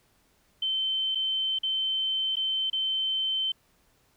sine tone with dropouts, 3088 Hz, G7, 27 cents flat, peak -25 dBFS, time 0.62-3.52 s, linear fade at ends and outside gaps 5 ms, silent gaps 1.149-1.154 / 1.588-1.632 / 2.357-2.367 / 2.7-2.729 s, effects pink hiss -66 dBFS RMS until 4.16 s

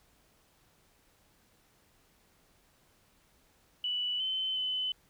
sine tone with pitch steps, 2962 / 3062 / 3026 Hz, F#7 / G7 / F#7, +1 / -41 / +38 cents, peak -30 dBFS, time 3.84-4.92 s, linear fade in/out 2 ms, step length 360 ms, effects pink hiss -67 dBFS RMS until 5.09 s

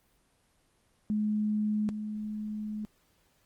sine tone pair in turn, 211.8 / 212.6 Hz, G#3 / G#3, +34 / +41 cents, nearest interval unison, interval 7 cents, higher second, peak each -26 / -33 dBFS, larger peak first, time 1.1-1.89 / 1.89-2.85 s, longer second, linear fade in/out 0 ms, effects pink hiss -69 dBFS RMS until 3.45 s + Opus 24 kbps

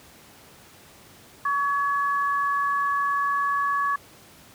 sine tone pair together, 1129.9 / 1693 Hz, C#6 / G#6, +33 / +33 cents, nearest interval perfect fifth, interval 700 cents, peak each -22 / -28 dBFS, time 1.45-3.96 s, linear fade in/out 5 ms, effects pink hiss -50 dBFS RMS until 4.54 s + high-pass 80 Hz 12 dB/octave

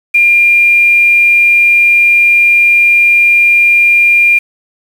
sine tone with quantisation, 2400 Hz, D7, 37 cents sharp, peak -4 dBFS, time 0.14-4.39 s, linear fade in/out 10 ms, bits 5, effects none

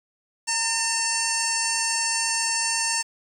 harmonic tone with a mistuned harmonic, 902 Hz, A5, 43 cents sharp, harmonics 1 / 2 / 3 / 5 / 6 / 7 / 8 / 9 / 10, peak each -31 / -31 / -31 / -31 / -31 / -31 / -31 / -31 / -31 dBFS, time 0.47-3.03 s, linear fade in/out 20 ms, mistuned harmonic 1, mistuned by +33 cents, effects 8-bit

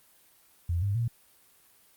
sine tone with pitch steps, 85.9 / 100.4 / 117.34 Hz, F2 / G2 / A#2, -28 / +42 / +12 cents, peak -25 dBFS, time 0.69-1.08 s, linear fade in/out 5 ms, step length 130 ms, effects white hiss -61 dBFS RMS until 1.96 s + Opus 32 kbps

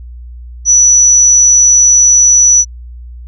sine tone, 5920 Hz, F#8, in tune, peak -3 dBFS, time 0.65-2.65 s, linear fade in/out 50 ms, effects added 60 Hz sine -26 dBFS peak until 3.27 s

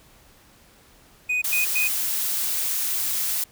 triangle tone bursts, 2489 Hz, D#7, in tune, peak -19 dBFS, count 3, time 1.29-1.88 s, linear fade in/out 10 ms, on 130 ms, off 100 ms
blue noise, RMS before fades -25 dBFS, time 1.44-3.44 s, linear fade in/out 5 ms
effects pink hiss -54 dBFS RMS until 3.51 s

